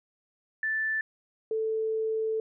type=tone pair in turn; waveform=sine; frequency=1760 / 441 Hz; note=A6 / A4; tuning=0 / +4 cents; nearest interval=2 octaves; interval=2396 cents; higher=first; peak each=-26 dBFS; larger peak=neither; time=0.63-1.01 / 1.51-2.4 s; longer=second; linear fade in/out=2 ms; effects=none